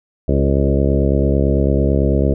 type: harmonic tone with a mistuned harmonic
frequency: 69 Hz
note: C#2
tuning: 7 cents flat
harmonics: 1 / 2 / 3 / 4 / 5 / 6 / 7 / 8 / 9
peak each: -16 / -19 / -21 / -22 / -23 / -24 / -24 / -25 / -26 dBFS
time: 0.28-2.34 s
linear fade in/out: 5 ms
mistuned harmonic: 6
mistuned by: -15 cents
effects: none